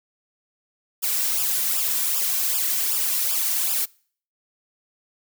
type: noise with flanger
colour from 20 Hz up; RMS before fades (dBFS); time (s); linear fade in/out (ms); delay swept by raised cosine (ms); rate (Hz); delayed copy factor
blue; -23; 1.02-3.86; 20; 0.48 to 2.38; 2.6; -1
effects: noise-tail reverb RT60 0.5 s tail -25 dB re dry